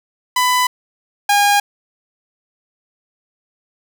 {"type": "tone pair in turn", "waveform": "sawtooth", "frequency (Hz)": [999, 814.5], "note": ["B5", "G#5"], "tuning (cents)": [20, -34], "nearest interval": "major third", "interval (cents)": 354, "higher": "first", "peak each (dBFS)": [-9, -7], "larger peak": "second", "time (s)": [[0.36, 0.67], [1.29, 1.6]], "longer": "neither", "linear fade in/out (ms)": 5, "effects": ["7-bit"]}